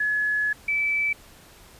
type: tone pair in turn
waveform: sine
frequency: 1700 / 2312 Hz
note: G#6 / D7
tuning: +40 / -28 cents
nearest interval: perfect fourth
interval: 532 cents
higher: second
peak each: -21 dBFS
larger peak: neither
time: 0-0.53 / 0.68-1.13 s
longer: first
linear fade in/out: 5 ms
effects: pink hiss -50 dBFS RMS until 1.79 s + resampled to 32000 Hz